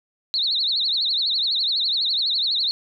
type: tone with vibrato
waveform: sine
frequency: 4000 Hz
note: B7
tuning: 21 cents sharp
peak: -19 dBFS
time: 0.34-2.71 s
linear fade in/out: 0 ms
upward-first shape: triangle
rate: 12 Hz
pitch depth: 210 cents each way
effects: none